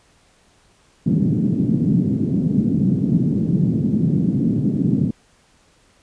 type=band-pass noise; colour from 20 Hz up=pink; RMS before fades=-18 dBFS; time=1.06-5.11 s; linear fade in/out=5 ms; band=150 to 250 Hz; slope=24 dB/octave; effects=pink hiss -56 dBFS RMS until 6.02 s + resampled to 22050 Hz